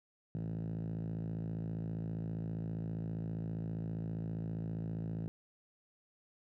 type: tone with band-pass filter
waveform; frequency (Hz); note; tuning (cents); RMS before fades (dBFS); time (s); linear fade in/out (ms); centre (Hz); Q
5% pulse; 55; A1; 0; -39; 0.35-5.28; 0; 140; 4.5
effects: none